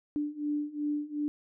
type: beating tone pair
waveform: sine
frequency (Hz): 293.7 / 296.4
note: D4 / D4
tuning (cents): 0 / +16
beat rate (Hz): 2.7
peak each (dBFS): -34 / -32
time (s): 0.16-1.28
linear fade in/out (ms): 0
effects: none